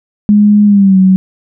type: tone with pitch glide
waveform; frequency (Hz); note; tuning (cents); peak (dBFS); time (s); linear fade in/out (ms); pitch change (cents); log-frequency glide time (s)
sine; 207.7 to 188.27; G#3 to F#3; 0 to +30; -3; 0.29-1.16; 0; -170; 0.65-0.98
effects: none